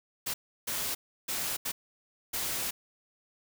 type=noise bursts at uneven times; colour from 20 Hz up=white; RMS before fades=-33 dBFS; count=5; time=0.26-0.34 / 0.67-0.95 / 1.28-1.57 / 1.65-1.72 / 2.33-2.71 s; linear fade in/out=10 ms; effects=none